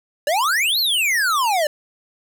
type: exponential two-way sweep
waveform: square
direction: up then down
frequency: 554.4 to 4457 to 576 Hz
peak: -17 dBFS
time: 0.27-1.67 s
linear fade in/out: 2 ms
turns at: 0.79 s
effects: none